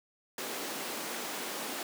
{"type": "high-pass noise", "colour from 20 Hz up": "pink", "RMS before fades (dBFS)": -38, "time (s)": [0.38, 1.83], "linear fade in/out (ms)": 2, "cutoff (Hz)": 240, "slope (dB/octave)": 24, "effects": []}